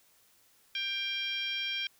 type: harmonic tone with a mistuned harmonic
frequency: 789 Hz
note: G5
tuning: 11 cents sharp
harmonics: 2 / 3 / 4 / 5 / 6 / 7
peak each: -43 / -36 / -34 / -47 / -48 / -45 dBFS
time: 0.75-1.87 s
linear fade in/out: 2 ms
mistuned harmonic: 4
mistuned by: +30 cents
effects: white hiss -65 dBFS RMS until 1.99 s